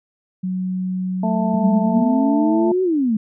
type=tone with pitch glide; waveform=sine; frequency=185 to 186.29 Hz; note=F#3 to F#3; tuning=0 to +12 cents; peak=-20 dBFS; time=0.43-2.03 s; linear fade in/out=10 ms; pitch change=+12 cents; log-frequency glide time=1.26-1.38 s
type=harmonic tone; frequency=221.2 Hz; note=A3; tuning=9 cents sharp; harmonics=1 / 2 / 3 / 4; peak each=-20 / -32 / -24 / -26 dBFS; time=1.23-2.72 s; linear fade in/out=5 ms
type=exponential two-way sweep; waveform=sine; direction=up then down; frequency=184.6 to 378.4 to 207.3 Hz; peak=-15 dBFS; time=1.54-3.17 s; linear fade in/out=5 ms; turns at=2.83 s
effects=none